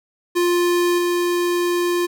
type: tone with level steps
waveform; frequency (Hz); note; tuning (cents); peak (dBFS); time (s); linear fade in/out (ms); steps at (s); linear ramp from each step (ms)
square; 350.5; F4; +6; -16 / -18; 0.35-2.07; 20; 0.98; 5
effects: none